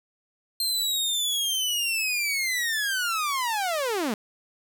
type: linear sweep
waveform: sawtooth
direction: down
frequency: 4191 to 197.1 Hz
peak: -21 dBFS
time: 0.6-4.14 s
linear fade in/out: 2 ms
effects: none